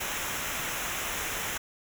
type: noise with comb filter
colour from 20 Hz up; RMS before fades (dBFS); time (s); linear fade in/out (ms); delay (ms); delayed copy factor
pink; -33; 0-1.58; 10; 0.22; -0.7
effects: none